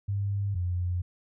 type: tone pair in turn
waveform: sine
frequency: 100 / 89.09 Hz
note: G2 / F2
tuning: +35 / +35 cents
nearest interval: major second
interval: 200 cents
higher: first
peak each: -26 dBFS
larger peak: neither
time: 0.08-0.55 / 0.55-1.02 s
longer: neither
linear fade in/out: 10 ms
effects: none